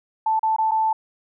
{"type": "tone with dropouts", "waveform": "sine", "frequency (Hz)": 880, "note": "A5", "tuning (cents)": 0, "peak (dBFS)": -17, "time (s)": [0.26, 0.93], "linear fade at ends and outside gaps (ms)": 5, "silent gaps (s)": [[0.394, 0.43], [0.564, 0.584], [0.711, 0.716]], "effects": []}